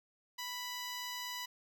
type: tone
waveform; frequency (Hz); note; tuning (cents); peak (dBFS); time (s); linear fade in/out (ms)
10% pulse; 987.8; B5; 0; -31; 0.38-1.46; 10
effects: none